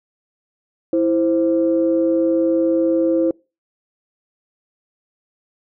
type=tone pair together; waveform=sine; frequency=329.6 / 523.2 Hz; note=E4 / C5; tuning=0 / 0 cents; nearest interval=minor sixth; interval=800 cents; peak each=-15 / -18 dBFS; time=0.93-3.31 s; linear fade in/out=2 ms; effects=noise-tail reverb RT60 0.3 s tail -26 dB re dry + tanh soft clip ceiling -6 dBFS